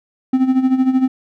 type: tone with tremolo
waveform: triangle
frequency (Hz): 260.1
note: C4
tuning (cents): -10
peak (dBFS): -7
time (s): 0.33-1.08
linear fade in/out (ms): 5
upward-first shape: sine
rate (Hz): 13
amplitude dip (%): 70
effects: none